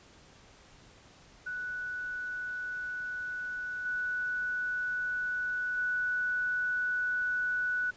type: tone with level steps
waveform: sine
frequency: 1480 Hz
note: F#6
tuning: in tune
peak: -34 / -30 / -28 dBFS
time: 1.46-7.91 s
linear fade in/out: 10 ms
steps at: 3.85 / 5.77 s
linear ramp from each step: 10 ms
effects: pink hiss -57 dBFS RMS until 7.96 s + resampled to 16000 Hz